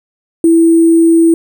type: tone with sample-and-hold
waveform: sine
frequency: 330.9 Hz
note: E4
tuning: 7 cents sharp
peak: -4 dBFS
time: 0.44-1.34 s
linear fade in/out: 2 ms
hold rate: 8820 Hz
effects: none